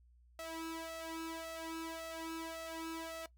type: tone with flanger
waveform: sawtooth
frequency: 326.4 Hz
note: E4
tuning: 17 cents flat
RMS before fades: -44 dBFS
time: 0.39-3.26 s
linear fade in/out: 2 ms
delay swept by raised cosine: 1.5 to 2.32 ms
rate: 1.8 Hz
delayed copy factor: +0.8
effects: noise-tail reverb RT60 0.1 s tail -18 dB re dry + added 60 Hz sine -62 dBFS peak until 3.37 s